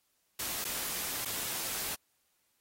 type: noise with dropouts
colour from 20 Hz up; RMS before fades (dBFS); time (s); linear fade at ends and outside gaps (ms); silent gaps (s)
white; -36; 0.39-1.95; 5; 0.644-0.649 / 1.251-1.255
effects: white hiss -75 dBFS RMS until 2.6 s + AAC 48 kbps